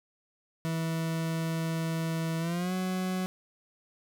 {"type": "tone with pitch glide", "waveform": "40% pulse", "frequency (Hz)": [163.1, 185.2], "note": ["E3", "F#3"], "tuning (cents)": [-18, 2], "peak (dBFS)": -28, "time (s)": [0.65, 3.26], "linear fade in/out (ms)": 0, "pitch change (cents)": 220, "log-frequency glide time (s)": [2.39, 2.73], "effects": []}